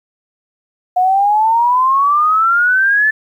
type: exponential sweep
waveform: sine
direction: up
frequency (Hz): 719 to 1760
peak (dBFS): -9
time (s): 0.96-3.11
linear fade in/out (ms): 10
effects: 8-bit